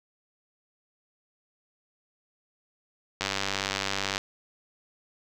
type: click train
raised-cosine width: 0.2 ms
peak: -10 dBFS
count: 96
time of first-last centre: 3.21-4.179 s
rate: 98 Hz
effects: none